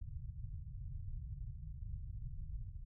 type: low-pass noise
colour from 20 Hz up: pink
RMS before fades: -45 dBFS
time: 0.01-2.85 s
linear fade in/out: 10 ms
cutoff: 140 Hz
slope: 48 dB/octave
effects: none